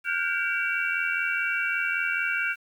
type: tone cluster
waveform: sine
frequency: 1416 / 1500 / 1585 / 2295 / 2732 Hz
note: F6 / F#6 / G6 / D7 / F7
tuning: +23 / +23 / +19 / -40 / -39 cents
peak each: -30 / -33 / -30 / -30 / -31 dBFS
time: 0.04-2.56 s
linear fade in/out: 50 ms
effects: 9-bit